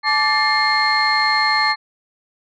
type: tone cluster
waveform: sine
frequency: 862 / 1165 / 1770 / 2121 / 4241 Hz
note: A5 / D6 / A6 / C7 / C8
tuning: -36 / -14 / +10 / +23 / +23 cents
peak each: -20 dBFS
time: 0.03-1.76 s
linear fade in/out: 50 ms
effects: tanh soft clip ceiling -6 dBFS